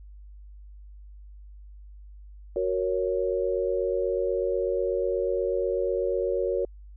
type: chord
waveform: sine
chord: F# major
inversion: none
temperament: equal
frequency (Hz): 370 / 466.2 / 554.4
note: F#4 / A#4 / C#5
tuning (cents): 0 / 0 / 0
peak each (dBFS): -28 / -28 / -28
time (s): 2.56-6.65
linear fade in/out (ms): 2
effects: added 50 Hz sine -43 dBFS peak until 6.96 s